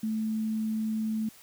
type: tone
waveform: sine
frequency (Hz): 218.9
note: A3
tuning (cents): -9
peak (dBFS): -27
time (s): 0.03-1.29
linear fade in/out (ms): 5
effects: white hiss -54 dBFS RMS until 1.42 s